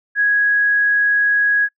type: tone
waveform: sine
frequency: 1661.2 Hz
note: G#6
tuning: in tune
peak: -12 dBFS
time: 0.15-1.69 s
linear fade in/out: 50 ms
effects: noise-tail reverb RT60 0.1 s tail -26 dB re dry